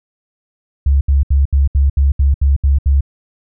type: tone bursts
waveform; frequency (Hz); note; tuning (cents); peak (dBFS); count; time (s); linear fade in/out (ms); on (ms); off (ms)
sine; 69.3; C#2; 0; -8; 10; 0.86-3.008; 5; 150; 72
effects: none